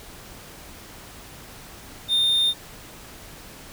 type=tone; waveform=triangle; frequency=3635 Hz; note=A#7; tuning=44 cents flat; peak=-16 dBFS; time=2.08-2.54 s; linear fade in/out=50 ms; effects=pink hiss -43 dBFS RMS until 3.72 s